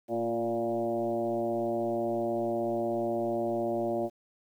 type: tone with frequency modulation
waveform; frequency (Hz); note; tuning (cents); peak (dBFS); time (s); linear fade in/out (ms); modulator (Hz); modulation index
sine; 466.2; A#4; 0; -27; 0.08-4.1; 50; 117; 2.1
effects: 10-bit